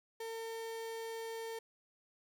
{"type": "tone", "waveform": "35% pulse", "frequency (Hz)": 453, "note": "A#4", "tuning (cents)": -50, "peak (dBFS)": -39, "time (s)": [0.2, 1.59], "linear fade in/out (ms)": 5, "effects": []}